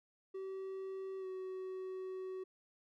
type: tone with pitch glide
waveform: triangle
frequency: 383.1 to 375 Hz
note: G4 to F#4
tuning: -40 to +23 cents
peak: -39 dBFS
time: 0.34-2.44 s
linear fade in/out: 10 ms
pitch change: -37 cents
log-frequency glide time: 1.19-1.26 s
effects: none